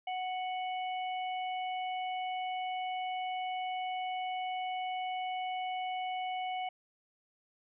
harmonic tone, 740 Hz, F#5, in tune, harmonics 1 / 3 / 4, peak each -34 / -44 / -46 dBFS, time 0.07-6.69 s, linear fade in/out 5 ms, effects none

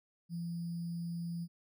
sine tone with sample-and-hold, 170 Hz, F3, 46 cents flat, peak -36 dBFS, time 0.29-1.48 s, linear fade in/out 50 ms, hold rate 4900 Hz, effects none

